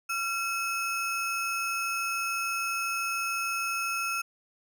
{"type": "ring-modulated tone", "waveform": "square", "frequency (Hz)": 1970, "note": "B6", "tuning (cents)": -5, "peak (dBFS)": -26, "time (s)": [0.09, 4.22], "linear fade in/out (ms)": 10, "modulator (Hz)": 603, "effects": []}